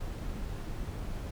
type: noise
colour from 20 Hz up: brown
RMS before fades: -37 dBFS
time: 0-1.31 s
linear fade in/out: 10 ms
effects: none